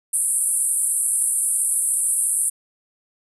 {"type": "band-pass noise", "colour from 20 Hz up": "pink", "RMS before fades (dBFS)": -21, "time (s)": [0.13, 2.5], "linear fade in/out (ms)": 10, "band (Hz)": [8500, 11000], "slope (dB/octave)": 96, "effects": []}